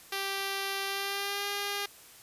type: tone with pitch glide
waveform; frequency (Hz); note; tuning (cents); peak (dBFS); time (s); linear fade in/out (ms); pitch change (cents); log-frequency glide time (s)
5% pulse; 392 to 404.4; G4 to G#4; 0 to -46; -20; 0.12-1.86; 5; +54; 0.85-1.47
effects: white hiss -53 dBFS RMS until 2.22 s + resampled to 32000 Hz